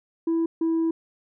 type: tone pair in turn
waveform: sine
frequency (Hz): 330 / 327.5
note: E4 / E4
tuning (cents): +2 / -11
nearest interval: unison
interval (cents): 13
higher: first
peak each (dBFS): -18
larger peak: neither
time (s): 0.27-0.46 / 0.61-0.91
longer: second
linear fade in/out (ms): 5
effects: tanh soft clip ceiling -19 dBFS